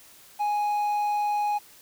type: tone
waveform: triangle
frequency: 830.6 Hz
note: G#5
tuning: in tune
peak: -21 dBFS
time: 0.39-1.59 s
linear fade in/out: 20 ms
effects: white hiss -52 dBFS RMS until 1.81 s